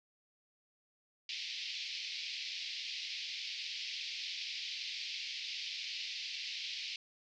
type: band-pass noise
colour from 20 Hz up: white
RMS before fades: -42 dBFS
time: 1.29-6.96 s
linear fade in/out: 2 ms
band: 2200 to 5100 Hz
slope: 48 dB/octave
effects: none